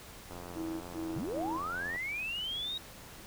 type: click train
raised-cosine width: 1 ms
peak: -31 dBFS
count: 146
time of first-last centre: 0.31-1.96 s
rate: 87.9 Hz
type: tone bursts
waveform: sine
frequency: 324.2 Hz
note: E4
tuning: 29 cents flat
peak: -35 dBFS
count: 3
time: 0.54-1.6 s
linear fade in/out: 50 ms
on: 280 ms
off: 110 ms
type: linear sweep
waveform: sine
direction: up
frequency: 103.83 to 3819 Hz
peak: -34 dBFS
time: 1.16-2.78 s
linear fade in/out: 5 ms
effects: pink hiss -50 dBFS RMS until 3.26 s